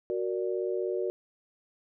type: chord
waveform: sine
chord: Gb augmented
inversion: none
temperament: equal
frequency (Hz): 370 / 466.2 / 587.3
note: Gb4 / Bb4 / D5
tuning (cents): 0 / 0 / 0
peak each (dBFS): -30 / -33 / -36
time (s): 0.1-1.1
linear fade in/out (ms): 0
effects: none